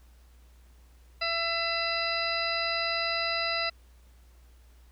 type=harmonic tone with a mistuned harmonic; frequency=670 Hz; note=E5; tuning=28 cents sharp; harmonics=1 / 2 / 3 / 4 / 6 / 7; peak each=-34 / -34 / -34 / -34 / -34 / -34 dBFS; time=1.21-3.7 s; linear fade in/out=10 ms; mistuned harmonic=7; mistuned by=+76 cents; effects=added 60 Hz sine -53 dBFS peak until 4.91 s + pink hiss -65 dBFS RMS until 4.91 s